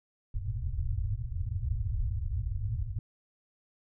white low-pass noise, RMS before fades -32 dBFS, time 0.34-2.99 s, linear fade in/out 2 ms, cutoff 120 Hz, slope 96 dB/octave, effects none

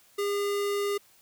square tone, 405.4 Hz, G#4, 42 cents flat, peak -27 dBFS, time 0.18-0.98 s, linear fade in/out 10 ms, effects white hiss -60 dBFS RMS until 1.21 s

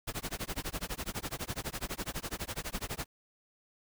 pink noise with tremolo, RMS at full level -35 dBFS, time 0.07-3.06 s, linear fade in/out 10 ms, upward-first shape sine, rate 12 Hz, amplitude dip 100%, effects none

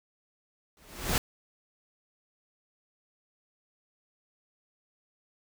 pink noise with exponential growth, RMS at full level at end -23 dBFS, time 0.77-1.18 s, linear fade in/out 1 ms, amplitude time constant 89 ms, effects none

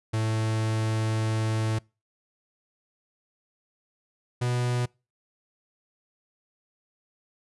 45% pulse tone pair in turn, 110.3 / 122.81 Hz, A2 / B2, +5 / -9 cents, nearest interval major second, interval 186 cents, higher second, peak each -24 dBFS, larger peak neither, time 0.13-1.79 / 4.41-4.86 s, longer first, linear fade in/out 10 ms, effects noise-tail reverb RT60 0.3 s tail -26 dB re dry + resampled to 24000 Hz

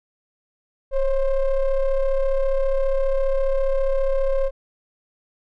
triangle ring-modulated tone, 261.6 Hz, C4, in tune, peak -12 dBFS, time 0.91-4.51 s, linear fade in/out 50 ms, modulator 279 Hz, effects none

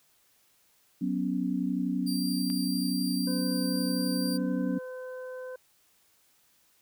sine chord, F# suspended fourth, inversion none, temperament equal with one note detuned, 185 / 246.9 / 278.3 Hz, F#3 / B3 / C#4, 0 / 0 / +7 cents, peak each -31 dBFS, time 1.01-4.79 s, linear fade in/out 10 ms
sawtooth tone, 4724 Hz, D8, 9 cents sharp, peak -32 dBFS, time 2.06-4.38 s, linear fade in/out 20 ms
click, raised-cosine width 0.3 ms, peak -30 dBFS, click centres 2.501 s
harmonic tone, 510 Hz, C5, 44 cents flat, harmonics 1 / 2 / 3, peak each -37 / -51 / -48 dBFS, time 3.27-5.56 s, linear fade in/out 5 ms
effects white hiss -66 dBFS RMS until 6.81 s

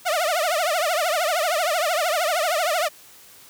sawtooth tone with vibrato, 659.3 Hz, E5, in tune, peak -16 dBFS, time 0.05-2.89 s, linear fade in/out 20 ms, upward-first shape triangle, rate 13 Hz, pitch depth 230 cents each way, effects white hiss -48 dBFS RMS until 3.49 s + high-pass 60 Hz 12 dB/octave

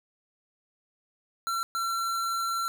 square tone bursts at uneven times, 1356 Hz, E6, 49 cents sharp, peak -28 dBFS, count 2, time 1.47-1.63 / 1.75-2.68 s, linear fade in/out 0 ms, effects none

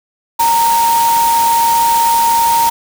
sine tone in noise, 927 Hz, A#5, 10 cents flat, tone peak -9 dBFS, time 0.39-2.7 s, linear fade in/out 10 ms, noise white, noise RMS -20 dBFS, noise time 0.39-2.7 s, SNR +8 dB, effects none

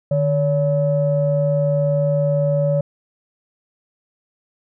sine tone pair together, 150.27 / 568 Hz, D3 / C#5, +40 / +42 cents, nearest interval octave + major seventh, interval 2302 cents, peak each -17 dBFS, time 0.11-2.81 s, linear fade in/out 5 ms, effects tanh soft clip ceiling -8 dBFS

